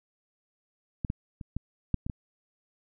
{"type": "clicks", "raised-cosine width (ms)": 5, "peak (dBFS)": [-17, -17, -26, -19, -12, -21, -20], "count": 7, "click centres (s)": [1.048, 1.101, 1.412, 1.566, 1.943, 2.065, 2.098], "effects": []}